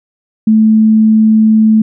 sine tone, 218.5 Hz, A3, 12 cents flat, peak -4 dBFS, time 0.47-1.82 s, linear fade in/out 5 ms, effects none

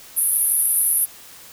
pink band-pass noise, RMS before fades -19 dBFS, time 0.16-1.06 s, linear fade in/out 20 ms, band 10000 to 12000 Hz, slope 96 dB/octave, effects white hiss -43 dBFS RMS until 1.52 s

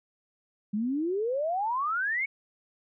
sine exponential sweep, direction up, 200 to 2251 Hz, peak -26 dBFS, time 0.73-2.26 s, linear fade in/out 10 ms, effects none

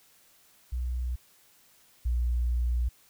sine tone pair in turn, 61.74 / 60.05 Hz, B1 / B1, 0 / -48 cents, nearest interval unison, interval 48 cents, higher first, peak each -28 / -24 dBFS, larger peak second, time 0.72-1.16 / 2.05-2.89 s, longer second, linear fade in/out 10 ms, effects white hiss -61 dBFS RMS until 3.09 s

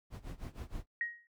brown noise with tremolo, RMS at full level -41 dBFS, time 0.1-0.86 s, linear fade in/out 50 ms, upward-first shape sine, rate 6.4 Hz, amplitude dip 90%
sine tone with exponential decay, 1884 Hz, A#6, 18 cents sharp, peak -30 dBFS, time 1.01-1.27 s, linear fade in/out 1 ms, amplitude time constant 56 ms
effects noise-tail reverb RT60 0.1 s tail -23 dB re dry

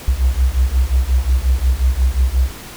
sine beating tone pair, 61.2 / 66.8 Hz, B1 / C2, -15 / +36 cents, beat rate 5.6 Hz, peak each -15 dBFS, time 0.08-2.51 s, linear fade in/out 0 ms, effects pink hiss -34 dBFS RMS until 2.76 s

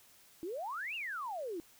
sine exponential two-way sweep, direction up then down, 315 to 2872 to 315 Hz, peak -37 dBFS, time 0.43-1.6 s, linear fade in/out 0 ms, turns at 0.95 s, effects white hiss -62 dBFS RMS until 1.79 s

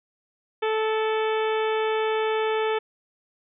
harmonic tone with a mistuned harmonic, 437.3 Hz, A4, 11 cents flat, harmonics 1 / 2 / 3 / 4 / 5 / 6 / 7 / 8, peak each -23 / -29 / -33 / -35 / -37 / -39 / -40 / -41 dBFS, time 0.62-2.79 s, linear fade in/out 10 ms, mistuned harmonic 5, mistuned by +42 cents, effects none

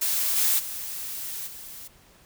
blue noise with level steps, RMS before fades -25 / -22 / -34 / -41 dBFS, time 0.01-1.88 s, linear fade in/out 10 ms, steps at 0.36 / 0.58 / 1.46 s, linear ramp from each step 20 ms, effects pink hiss -56 dBFS RMS until 2.25 s

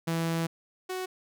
sawtooth tone pair in turn, 165.2 / 370.9 Hz, E3 / F#4, +4 / +4 cents, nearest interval octave + major second, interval 1400 cents, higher second, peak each -23 / -28 dBFS, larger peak first, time 0.07-0.47 / 0.89-1.06 s, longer first, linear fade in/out 10 ms, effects none

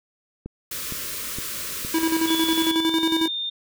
click train, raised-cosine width 3 ms, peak -20 dBFS, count 4, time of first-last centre 0.46-1.849 s, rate 2.16 Hz
white band-stop noise, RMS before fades -31 dBFS, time 0.71-2.71 s, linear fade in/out 5 ms, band 630 to 1000 Hz, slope 96 dB/octave
square tone with tremolo, 324.9 Hz, E4, 25 cents flat, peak -19 dBFS, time 1.94-3.28 s, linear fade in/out 5 ms, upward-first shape square, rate 11 Hz, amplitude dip 55%
sine tone with pitch glide, 3426 to 3626 Hz, A7 to A#7, -47 to -49 cents, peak -25 dBFS, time 2.27-3.5 s, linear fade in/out 10 ms, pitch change +98 cents, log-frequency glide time 2.71-2.98 s
effects none

